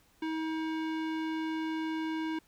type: tone with low-pass filter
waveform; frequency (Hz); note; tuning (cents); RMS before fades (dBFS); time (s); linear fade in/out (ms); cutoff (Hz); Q
square; 318.4; D#4; +40; -34; 0.22-2.39; 5; 2900; 1
effects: pink hiss -66 dBFS RMS until 2.47 s